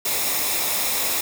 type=noise with comb filter; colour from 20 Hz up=white; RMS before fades=-23 dBFS; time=0.05-1.21 s; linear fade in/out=5 ms; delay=0.66 ms; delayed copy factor=-0.5; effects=none